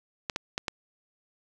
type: clicks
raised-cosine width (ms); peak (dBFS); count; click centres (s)
0.2; -12; 4; 0.298 / 0.361 / 0.579 / 0.682
effects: none